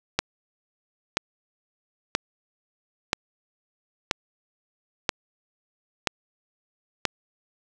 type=click train; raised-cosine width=0.2 ms; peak=-3 dBFS; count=8; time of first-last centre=0.19-7.053 s; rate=1.02 Hz; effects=none